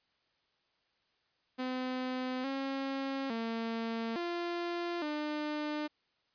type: tone with pitch steps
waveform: sawtooth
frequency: 255.6 / 271.2 / 227.9 / 345.8 / 300.3 Hz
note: C4 / C#4 / A#3 / F4 / D4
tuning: -40 / -38 / -39 / -17 / +39 cents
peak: -30 dBFS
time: 1.58-5.88 s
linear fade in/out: 20 ms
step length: 860 ms
effects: white hiss -75 dBFS RMS until 6.34 s + resampled to 11025 Hz